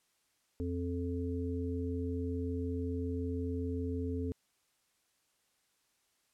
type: harmonic tone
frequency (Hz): 87.31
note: F2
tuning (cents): 0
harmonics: 1 / 3 / 5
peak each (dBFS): -36 / -37 / -40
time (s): 0.6-4.32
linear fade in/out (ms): 0
effects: white hiss -75 dBFS RMS until 6.33 s + low-pass 11000 Hz 12 dB/octave